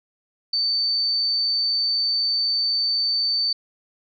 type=tone; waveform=sine; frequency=4556 Hz; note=C#8; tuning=47 cents sharp; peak=-19 dBFS; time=0.53-3.53 s; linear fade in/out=5 ms; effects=none